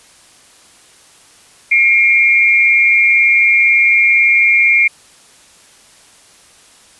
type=tone pair together; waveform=sine; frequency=2149 / 2367 Hz; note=C7 / D7; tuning=+46 / +13 cents; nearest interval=major second; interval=167 cents; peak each=-10 dBFS; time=1.71-4.88 s; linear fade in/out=10 ms; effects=white hiss -45 dBFS RMS until 6.99 s + resampled to 24000 Hz